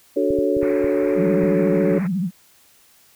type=chord; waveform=sine; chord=D major seventh; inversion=none; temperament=equal with one note detuned; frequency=293.7 / 372.4 / 440 / 554.4 Hz; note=D4 / F#4 / A4 / C#5; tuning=0 / +11 / 0 / 0 cents; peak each=-22 dBFS; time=0.16-1.99 s; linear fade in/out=10 ms
type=clicks; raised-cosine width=5 ms; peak=-19 dBFS; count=6; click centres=0.306 / 0.388 / 0.568 / 0.63 / 0.844 / 1.436 s
type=low-pass noise; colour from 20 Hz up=white; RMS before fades=-36 dBFS; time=0.61-2.08 s; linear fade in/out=20 ms; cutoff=2400 Hz; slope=96 dB/octave
type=tone with vibrato; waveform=sine; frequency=185 Hz; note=F#3; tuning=in tune; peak=-19 dBFS; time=1.15-2.31 s; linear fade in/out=50 ms; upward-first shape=triangle; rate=14 Hz; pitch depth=210 cents each way
effects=white hiss -54 dBFS RMS until 3.15 s